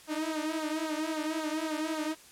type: tone with flanger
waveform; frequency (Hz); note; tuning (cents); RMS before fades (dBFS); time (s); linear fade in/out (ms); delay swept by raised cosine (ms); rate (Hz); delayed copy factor
sawtooth; 312.6; D#4; +8; -33; 0.07-2.16; 50; 0.35 to 4.65; 3.7; -0.9
effects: white hiss -54 dBFS RMS until 2.31 s + low-pass 11000 Hz 12 dB/octave